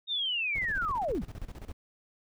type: linear sweep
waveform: sine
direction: down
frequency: 3729 to 97.9 Hz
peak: -28 dBFS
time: 0.07-1.24 s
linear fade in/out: 50 ms
type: noise with tremolo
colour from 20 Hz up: brown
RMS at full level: -39 dBFS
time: 0.55-1.73 s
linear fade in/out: 5 ms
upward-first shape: square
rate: 15 Hz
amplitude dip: 80%
effects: none